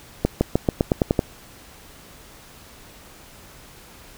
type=accelerating click train; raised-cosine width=2 ms; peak=-3 dBFS; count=9; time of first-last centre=0.25-1.192 s; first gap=160 ms; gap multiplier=0.91; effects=pink hiss -46 dBFS RMS until 4.17 s